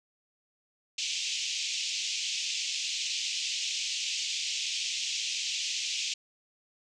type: band-pass noise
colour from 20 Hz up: pink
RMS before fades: -33 dBFS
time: 0.98-6.14 s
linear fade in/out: 5 ms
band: 2500 to 7100 Hz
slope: 48 dB/octave
effects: none